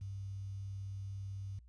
sine tone with quantisation, 98 Hz, G2, in tune, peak -40 dBFS, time 0.01-1.59 s, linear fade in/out 5 ms, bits 11, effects added 60 Hz sine -56 dBFS peak until 1.68 s + resampled to 22050 Hz

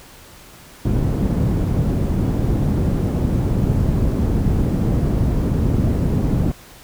white low-pass noise, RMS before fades -18 dBFS, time 0.85-6.52 s, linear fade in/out 5 ms, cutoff 180 Hz, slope 12 dB/octave, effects pink hiss -43 dBFS RMS until 6.83 s

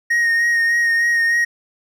triangle tone with vibrato, 1864.7 Hz, A#6, in tune, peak -12 dBFS, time 0.1-1.45 s, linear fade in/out 10 ms, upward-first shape sine, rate 3.3 Hz, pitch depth 21 cents each way, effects none

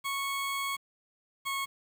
20% pulse tone pair in turn, 1104 / 1096.4 Hz, C#6 / C#6, -7 / -19 cents, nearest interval unison, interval 12 cents, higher first, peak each -26 dBFS, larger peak neither, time 0.04-0.77 / 1.45-1.66 s, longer first, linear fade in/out 20 ms, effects 9-bit

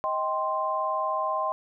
sine chord, C minor, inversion first, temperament equal with one note detuned, 628.4 / 784 / 1046.5 Hz, Eb5 / G5 / C6, +17 / 0 / 0 cents, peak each -30 / -32 / -27 dBFS, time 0.04-1.52 s, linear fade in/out 0 ms, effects none

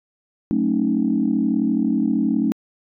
sine chord, D# half-diminished seventh, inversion first, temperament equal with one note detuned, 185 / 220 / 272.3 / 311.1 Hz, F#3 / A3 / C#4 / D#4, 0 / 0 / -31 / 0 cents, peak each -26 / -20 / -21 / -23 dBFS, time 0.51-2.52 s, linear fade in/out 0 ms, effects tanh soft clip ceiling -7 dBFS

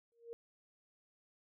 sine tone with exponential growth, 466.2 Hz, A#4, in tune, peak -40 dBFS, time 0.12-0.33 s, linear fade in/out 0 ms, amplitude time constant 45 ms, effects none

